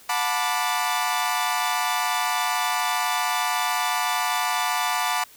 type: chord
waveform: sawtooth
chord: B minor seventh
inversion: second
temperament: equal with one note detuned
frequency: 727.7 / 880 / 987.8 / 1174.7 Hz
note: F#5 / A5 / B5 / D6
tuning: -29 / 0 / 0 / 0 cents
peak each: -24 dBFS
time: 0.09-5.24 s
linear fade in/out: 5 ms
effects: white hiss -50 dBFS RMS until 5.36 s